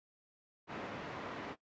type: band-pass noise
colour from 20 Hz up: pink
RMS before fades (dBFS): -44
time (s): 0.67-1.56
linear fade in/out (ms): 50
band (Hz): 190 to 2000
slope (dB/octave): 12
effects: noise-tail reverb RT60 0.1 s tail -17 dB re dry + resampled to 16000 Hz